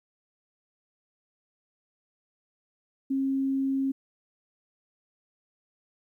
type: tone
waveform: sine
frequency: 270 Hz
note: C#4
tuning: 45 cents flat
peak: -24 dBFS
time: 3.1-3.92 s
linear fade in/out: 10 ms
effects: 11-bit